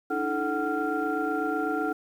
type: tone cluster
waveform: sine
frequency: 293.4 / 321.4 / 434.2 / 744 / 1387 Hz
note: D4 / E4 / A4 / F#5 / F6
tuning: -2 / -44 / -23 / +9 / -12 cents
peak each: -31 dBFS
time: 0.1-1.93 s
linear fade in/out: 10 ms
effects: tanh soft clip ceiling -17 dBFS + 9-bit